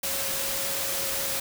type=tone in noise; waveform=sine; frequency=547 Hz; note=C#5; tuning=23 cents flat; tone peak=-38 dBFS; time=0.03-1.4 s; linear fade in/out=5 ms; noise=white; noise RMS=-29 dBFS; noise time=0.03-1.4 s; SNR=-12 dB; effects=none